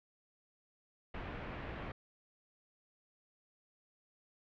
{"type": "low-pass noise", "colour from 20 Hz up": "pink", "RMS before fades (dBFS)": -44, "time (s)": [1.14, 1.92], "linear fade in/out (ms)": 5, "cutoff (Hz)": 2600, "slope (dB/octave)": 24, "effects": []}